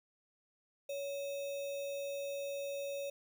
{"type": "tone with sample-and-hold", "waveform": "sine", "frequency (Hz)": 561, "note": "C#5", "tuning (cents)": 21, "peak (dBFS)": -37, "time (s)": [0.89, 3.1], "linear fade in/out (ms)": 5, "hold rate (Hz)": 3150, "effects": []}